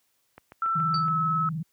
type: click train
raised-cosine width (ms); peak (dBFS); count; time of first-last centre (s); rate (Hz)
0.5; -29; 6; 0.38-1.083; 7.11
type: tone with pitch glide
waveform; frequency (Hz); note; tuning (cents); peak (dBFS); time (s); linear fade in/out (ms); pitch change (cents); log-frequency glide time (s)
sine; 1336 to 1295; E6 to E6; +23 to -31; -23; 0.62-1.49; 2; -54; 0.79-1.17
type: tone with vibrato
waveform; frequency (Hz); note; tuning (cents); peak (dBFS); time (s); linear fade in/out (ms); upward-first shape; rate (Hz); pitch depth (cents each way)
sine; 158.9; D#3; +37; -28; 0.75-1.63; 10; square; 20; 110
type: tone with exponential decay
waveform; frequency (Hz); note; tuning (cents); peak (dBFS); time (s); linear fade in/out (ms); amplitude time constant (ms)
sine; 4600; D8; -37; -26; 0.94-1.08; 5; 30
effects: white hiss -71 dBFS RMS until 1.72 s + high-pass 60 Hz 12 dB/octave